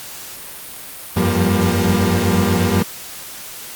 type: tone cluster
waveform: 30% pulse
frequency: 90 / 98.1 / 175.7 / 198.5 / 237.7 Hz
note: F#2 / G2 / F3 / G3 / A#3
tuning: -47 / +2 / +11 / +22 / +34 cents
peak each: -18 dBFS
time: 1.16-2.83 s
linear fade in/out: 10 ms
effects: white hiss -33 dBFS RMS until 3.75 s + Opus 48 kbps